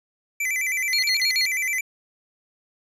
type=tone with vibrato; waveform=square; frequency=2176 Hz; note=C#7; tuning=33 cents flat; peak=-23 dBFS; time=0.4-1.81 s; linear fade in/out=5 ms; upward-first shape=square; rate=9.4 Hz; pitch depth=120 cents each way
type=tone bursts; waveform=sine; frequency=4300 Hz; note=C8; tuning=47 cents sharp; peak=-20 dBFS; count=4; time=0.93-1.454 s; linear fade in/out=0 ms; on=95 ms; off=48 ms
effects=resampled to 32000 Hz